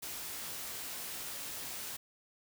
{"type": "noise with comb filter", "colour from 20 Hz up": "white", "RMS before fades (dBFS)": -42, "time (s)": [0.02, 1.97], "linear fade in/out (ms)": 10, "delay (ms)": 18, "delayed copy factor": 0.5, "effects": []}